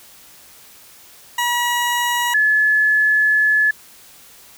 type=tone pair in turn; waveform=20% pulse / sine; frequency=963 / 1715.9 Hz; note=B5 / A6; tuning=-44 / -44 cents; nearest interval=minor seventh; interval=1000 cents; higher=second; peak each=-12 dBFS; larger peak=neither; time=1.38-2.34 / 2.34-3.71 s; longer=second; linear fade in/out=5 ms; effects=white hiss -45 dBFS RMS until 4.57 s